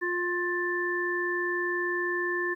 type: harmonic tone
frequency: 353 Hz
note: F4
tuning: 19 cents sharp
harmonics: 1 / 3 / 5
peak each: -30 / -36 / -29 dBFS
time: 0.01-2.55 s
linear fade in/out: 20 ms
effects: 11-bit